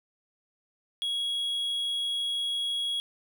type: tone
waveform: triangle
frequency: 3322 Hz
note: G#7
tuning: in tune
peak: -26 dBFS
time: 1.02-3 s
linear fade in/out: 0 ms
effects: none